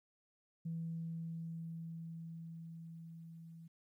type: tone with level ramp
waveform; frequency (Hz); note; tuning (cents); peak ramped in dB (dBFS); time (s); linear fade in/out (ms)
sine; 164.81; E3; 0; -37 to -51; 0.65-3.68; 10
effects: tanh soft clip ceiling -33 dBFS + 13-bit